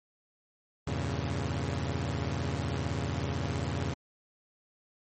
sawtooth chord, E diminished seventh, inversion none, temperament equal, 82.41 / 98 / 116.54 / 138.59 Hz, E2 / G2 / Bb2 / Db3, 0 / 0 / 0 / 0 cents, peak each -31 / -33 / -33 / -31 dBFS, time 0.87-3.94 s, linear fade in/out 5 ms, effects MP3 32 kbps

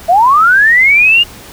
sine linear sweep, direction up, 649 to 2872 Hz, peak -4 dBFS, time 0.08-1.24 s, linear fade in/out 20 ms, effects pink hiss -33 dBFS RMS until 1.52 s

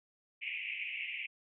white band-pass noise, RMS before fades -40 dBFS, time 0.41-1.27 s, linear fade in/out 20 ms, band 2100 to 2800 Hz, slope 96 dB/octave, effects none

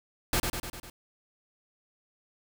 pink noise with echo, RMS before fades -26 dBFS, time 0.33-0.4 s, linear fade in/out 2 ms, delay 100 ms, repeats 5, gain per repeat -4 dB, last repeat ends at 0.9 s, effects none

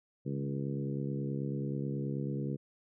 harmonic tone with a mistuned harmonic, 69.3 Hz, C#2, in tune, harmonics 2 / 3 / 4 / 5 / 6 / 7, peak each -35 / -39 / -41 / -43 / -45 / -46 dBFS, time 0.25-2.57 s, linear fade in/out 20 ms, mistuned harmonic 2, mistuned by +32 cents, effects none

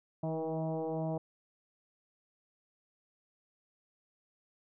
sine tone with frequency modulation, 161.2 Hz, E3, 38 cents flat, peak -32 dBFS, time 0.23-1.18 s, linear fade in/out 5 ms, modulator 160 Hz, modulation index 3.9, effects none

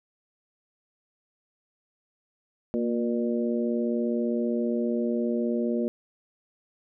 harmonic tone with a mistuned harmonic, 119.5 Hz, A#2, 43 cents sharp, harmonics 2 / 3 / 4 / 5, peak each -26 / -30 / -32 / -34 dBFS, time 2.74-5.88 s, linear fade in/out 0 ms, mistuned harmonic 2, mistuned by -37 cents, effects none

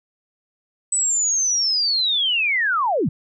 sine linear sweep, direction down, 8060 to 108.9 Hz, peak -17 dBFS, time 0.92-3.09 s, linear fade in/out 5 ms, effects none

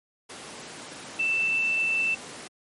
sine tone in noise, 2661 Hz, E7, 16 cents sharp, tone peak -22 dBFS, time 1.19-2.15 s, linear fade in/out 10 ms, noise pink, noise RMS -40 dBFS, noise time 0.29-2.48 s, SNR +15 dB, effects high-pass 200 Hz 12 dB/octave + MP3 48 kbps

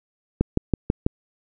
click train, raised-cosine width 3 ms, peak -5 dBFS, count 5, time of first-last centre 0.41-1.065 s, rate 6.11 Hz, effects none

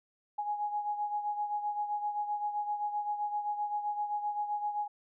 sine beating tone pair, 830.6 / 838.3 Hz, G#5 / G#5, 0 / +16 cents, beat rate 7.7 Hz, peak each -32 / -39 dBFS, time 0.38-4.88 s, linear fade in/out 10 ms, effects none

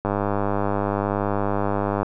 click train, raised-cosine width 1 ms, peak -9 dBFS, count 201, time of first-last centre 0.05-2.03 s, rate 101 Hz, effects none

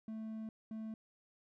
triangle tone bursts at uneven times, 220 Hz, A3, in tune, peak -39 dBFS, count 2, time 0.08-0.49 / 0.71-0.94 s, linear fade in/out 2 ms, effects none

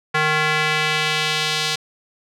square tone with band-pass filter sweep, 154.3 Hz, D#3, 14 cents flat, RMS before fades -20 dBFS, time 0.14-1.76 s, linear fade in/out 10 ms, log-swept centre 1700 to 4100 Hz, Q 1.4, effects none

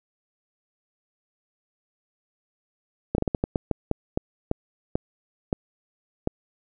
slowing click train, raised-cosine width 2 ms, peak -9 dBFS, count 14, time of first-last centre 3.15-6.274 s, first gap 32 ms, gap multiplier 1.3, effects none

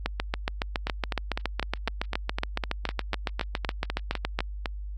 two click trains, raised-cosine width 0.3 ms, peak -12 / -10 dBFS, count 16 / 32, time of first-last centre 0.87-4.658 / 0.06-4.39 s, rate 3.96 / 7.16 Hz, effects added 50 Hz sine -33 dBFS peak until 4.97 s + Opus 48 kbps

